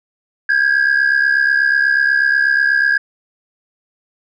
sine tone pair together, 1599 / 1667.2 Hz, G6 / G#6, +34 / +6 cents, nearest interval minor second, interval 72 cents, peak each -12 dBFS, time 0.49-2.98 s, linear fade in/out 5 ms, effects tanh soft clip ceiling -8 dBFS

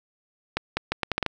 accelerating click train, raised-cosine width 0.3 ms, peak -8 dBFS, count 8, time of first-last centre 0.57-1.263 s, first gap 200 ms, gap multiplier 0.75, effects none

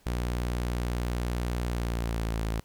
sawtooth tone with pitch glide, 60.1 to 55.11 Hz, B1 to A1, -46 to +3 cents, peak -24 dBFS, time 0.06-2.6 s, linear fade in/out 5 ms, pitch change -151 cents, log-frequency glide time 1.66-2.4 s, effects pink hiss -62 dBFS RMS until 2.64 s

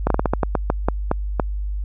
slowing click train, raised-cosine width 1 ms, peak -3 dBFS, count 12, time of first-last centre 0.07-1.398 s, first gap 33 ms, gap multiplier 1.24, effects added 50 Hz sine -22 dBFS peak until 1.84 s

